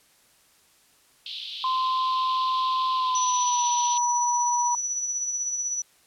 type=band-pass noise; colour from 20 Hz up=white; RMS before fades=-36 dBFS; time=1.26-3.98 s; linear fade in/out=2 ms; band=3000 to 4100 Hz; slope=48 dB/octave
type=tone with pitch glide; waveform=sine; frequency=1036 to 966.6 Hz; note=C6 to B5; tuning=-17 to -38 cents; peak=-22 dBFS; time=1.64-4.75 s; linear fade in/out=2 ms; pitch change=-121 cents; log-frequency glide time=2.96-3.65 s
type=tone with tremolo; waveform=sine; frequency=5920 Hz; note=F#8; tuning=in tune; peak=-24 dBFS; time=3.15-5.82 s; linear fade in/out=2 ms; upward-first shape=sine; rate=16 Hz; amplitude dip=40%
effects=white hiss -60 dBFS RMS until 6.06 s + low-pass 12000 Hz 12 dB/octave